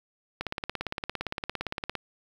click train, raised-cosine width 0.3 ms, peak -15 dBFS, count 28, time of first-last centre 0.41-1.953 s, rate 17.5 Hz, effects 8-bit

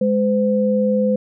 sine tone pair together, 207.7 / 510.2 Hz, G#3 / C5, 0 / -44 cents, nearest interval octave + major third, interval 1556 cents, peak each -17 dBFS, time 0.01-1.16 s, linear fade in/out 5 ms, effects none

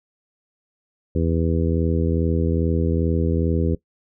harmonic tone, 82.41 Hz, E2, in tune, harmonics 1 / 2 / 3 / 4 / 5 / 6, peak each -21 / -24 / -26 / -27 / -28 / -29 dBFS, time 1.15-3.75 s, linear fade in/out 5 ms, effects noise-tail reverb RT60 0.1 s tail -19 dB re dry

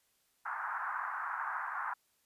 white band-pass noise, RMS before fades -38 dBFS, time 0.45-1.94 s, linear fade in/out 10 ms, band 840 to 1600 Hz, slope 48 dB/octave, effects white hiss -74 dBFS RMS until 2.25 s + resampled to 32000 Hz

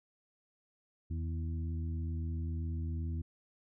harmonic tone with a mistuned harmonic, 82.41 Hz, E2, in tune, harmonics 1 / 2 / 3 / 4, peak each -34 / -44 / -46 / -51 dBFS, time 1.1-3.22 s, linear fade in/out 10 ms, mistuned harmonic 2, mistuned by -55 cents, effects none

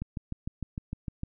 click train, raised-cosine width 5 ms, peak -21 dBFS, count 9, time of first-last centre 0.02-1.234 s, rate 6.59 Hz, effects none

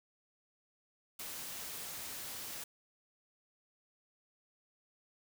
white noise, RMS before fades -44 dBFS, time 1.19-2.64 s, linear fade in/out 5 ms, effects none

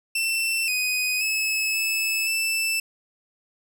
sawtooth tone with pitch steps, 2682 / 2498 / 2591 / 2612 / 2650 Hz, E7 / D#7 / E7 / E7 / E7, +29 / +6 / -30 / -17 / +9 cents, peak -19 dBFS, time 0.15-2.8 s, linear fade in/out 5 ms, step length 530 ms, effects none

